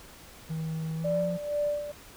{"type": "tone with pitch glide", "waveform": "triangle", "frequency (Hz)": [160, 174.48], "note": ["D#3", "F3"], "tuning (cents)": [49, -1], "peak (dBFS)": -28, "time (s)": [0.49, 1.38], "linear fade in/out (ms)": 20, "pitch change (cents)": 150, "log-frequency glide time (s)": [0.96, 1.21]}
{"type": "tone with tremolo", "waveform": "sine", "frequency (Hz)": 587.3, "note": "D5", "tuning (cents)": 0, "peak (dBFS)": -24, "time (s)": [1.04, 1.92], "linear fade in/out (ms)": 10, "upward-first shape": "sine", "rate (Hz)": 2.1, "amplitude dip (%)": 70}
{"effects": ["tanh soft clip ceiling -16 dBFS", "pink hiss -50 dBFS RMS until 2.16 s"]}